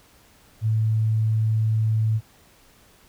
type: tone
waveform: sine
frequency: 110 Hz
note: A2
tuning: in tune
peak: -18 dBFS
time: 0.61-2.21 s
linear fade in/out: 50 ms
effects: pink hiss -55 dBFS RMS until 3.08 s